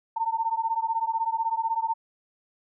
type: beating tone pair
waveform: sine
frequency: 897 / 913 Hz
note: A5 / A#5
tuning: +33 / -36 cents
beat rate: 16 Hz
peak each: -27 dBFS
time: 0.16-1.94 s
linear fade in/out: 10 ms
effects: none